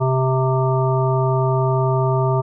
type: harmonic tone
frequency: 130.81 Hz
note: C3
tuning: in tune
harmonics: 1 / 3 / 5 / 7 / 9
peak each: -17 / -22 / -24 / -25 / -27 dBFS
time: 0-2.42 s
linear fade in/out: 20 ms
effects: none